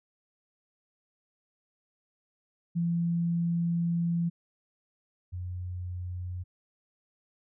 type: tone pair in turn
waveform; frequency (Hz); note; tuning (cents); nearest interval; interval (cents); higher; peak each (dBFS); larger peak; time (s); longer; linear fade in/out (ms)
sine; 170 / 89.88; F3 / F#2; -46 / -50; major seventh; 1104; first; -25 / -33; first; 2.75-4.3 / 5.32-6.44; first; 20
effects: none